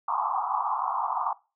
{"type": "band-pass noise", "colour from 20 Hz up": "white", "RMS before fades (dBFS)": -28, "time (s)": [0.08, 1.33], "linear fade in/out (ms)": 5, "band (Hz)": [740, 1200], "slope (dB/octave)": 96, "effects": ["noise-tail reverb RT60 0.3 s tail -21 dB re dry"]}